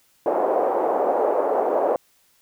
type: band-pass noise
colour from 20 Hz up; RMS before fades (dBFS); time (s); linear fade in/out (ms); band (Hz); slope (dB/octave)
white; -21; 0.26-1.96; 2; 400 to 720; 24
effects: white hiss -61 dBFS RMS until 2.41 s